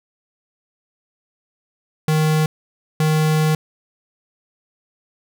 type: tone bursts at uneven times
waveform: square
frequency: 155.56 Hz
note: D#3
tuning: in tune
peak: -15 dBFS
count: 2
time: 2.08-2.46 / 3-3.55 s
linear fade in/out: 2 ms
effects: none